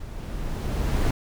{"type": "noise with level ramp", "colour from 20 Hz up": "brown", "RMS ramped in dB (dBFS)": [-37, -20], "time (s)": [0, 1.11], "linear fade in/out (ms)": 5, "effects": []}